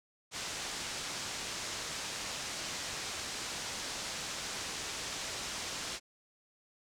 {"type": "low-pass noise", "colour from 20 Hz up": "white", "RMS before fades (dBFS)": -40, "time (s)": [0.31, 6], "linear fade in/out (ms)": 50, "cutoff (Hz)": 7300, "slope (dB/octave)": 24, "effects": []}